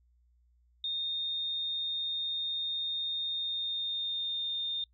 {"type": "tone with pitch glide", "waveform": "sine", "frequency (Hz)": [3668, 3638], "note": ["A#7", "A#7"], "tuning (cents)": [-29, -43], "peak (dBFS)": -31, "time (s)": [0.84, 4.84], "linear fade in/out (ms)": 2, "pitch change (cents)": -14, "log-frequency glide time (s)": [3.26, 4.46], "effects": ["noise-tail reverb RT60 0.1 s tail -23 dB re dry", "added 60 Hz sine -64 dBFS peak until 4.93 s"]}